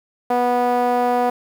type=tone with band-pass filter; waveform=sawtooth; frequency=245.2 Hz; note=B3; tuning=12 cents flat; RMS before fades=-18 dBFS; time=0.3-1.3 s; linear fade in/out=5 ms; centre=700 Hz; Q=2.5; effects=7-bit